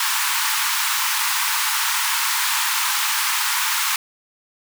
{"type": "high-pass noise", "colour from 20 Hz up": "pink", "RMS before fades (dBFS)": -21, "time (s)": [0, 3.96], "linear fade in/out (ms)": 2, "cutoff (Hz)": 860, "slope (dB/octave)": 96, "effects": []}